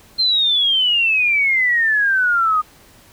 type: exponential sweep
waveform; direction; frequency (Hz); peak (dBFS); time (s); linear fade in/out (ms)
sine; down; 4186 to 1225; -13; 0.18-2.62; 20
effects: pink hiss -48 dBFS RMS until 3.12 s